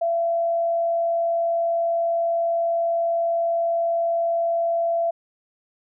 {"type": "tone with frequency modulation", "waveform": "sine", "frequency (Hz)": 675, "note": "E5", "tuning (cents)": 41, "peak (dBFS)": -19, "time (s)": [0.01, 5.11], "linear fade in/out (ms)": 10, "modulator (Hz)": 40, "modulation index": 0.24, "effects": []}